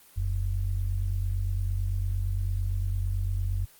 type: tone pair together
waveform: sine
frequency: 43.65 / 92.5 Hz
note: F1 / F#2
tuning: 0 / 0 cents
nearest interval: octave + minor second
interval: 1300 cents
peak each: -28 dBFS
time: 0.16-3.66 s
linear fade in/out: 20 ms
effects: white hiss -55 dBFS RMS until 3.79 s + Opus 24 kbps